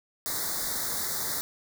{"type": "band-stop noise", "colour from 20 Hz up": "white", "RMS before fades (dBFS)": -31, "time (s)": [0.26, 1.41], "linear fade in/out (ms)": 0, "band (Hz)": [2100, 3600], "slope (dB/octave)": 96, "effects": []}